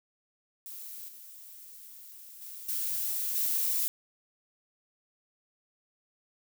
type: noise with level steps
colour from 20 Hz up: violet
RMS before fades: -43 / -49 / -44 / -32 / -29 dBFS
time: 0.66-3.88 s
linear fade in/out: 0 ms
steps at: 1.08 / 2.41 / 2.68 / 3.35 s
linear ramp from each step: 10 ms
effects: none